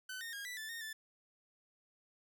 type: tone with pitch steps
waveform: sawtooth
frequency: 1514 / 1839 / 1629 / 1972 / 1755 / 1842 / 1756 Hz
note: F#6 / A#6 / G#6 / B6 / A6 / A#6 / A6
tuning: +39 / -24 / -34 / -3 / -5 / -21 / -4 cents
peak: -39 dBFS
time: 0.09-0.93 s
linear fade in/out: 5 ms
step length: 120 ms
effects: none